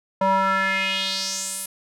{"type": "tone with band-pass filter sweep", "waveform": "square", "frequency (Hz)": 192.3, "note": "G3", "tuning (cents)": -33, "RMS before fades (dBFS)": -23, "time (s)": [0.21, 1.66], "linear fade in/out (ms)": 5, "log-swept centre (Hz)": [790, 11000], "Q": 3.3, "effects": []}